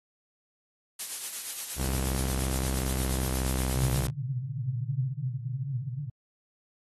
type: noise with tremolo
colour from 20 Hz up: blue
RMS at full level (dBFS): -32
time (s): 0.99-4.07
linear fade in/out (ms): 5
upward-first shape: sine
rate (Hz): 8.5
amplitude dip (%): 45
type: tone with pitch glide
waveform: sawtooth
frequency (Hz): 65.7 to 64.5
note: C2 to C2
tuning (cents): +8 to -24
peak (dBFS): -25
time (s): 1.76-4.11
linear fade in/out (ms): 50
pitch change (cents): -32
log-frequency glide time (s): 2.49-3.68
type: band-pass noise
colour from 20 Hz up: white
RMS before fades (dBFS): -32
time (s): 3.74-6.1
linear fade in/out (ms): 5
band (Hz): 120 to 140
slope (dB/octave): 96
effects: AAC 32 kbps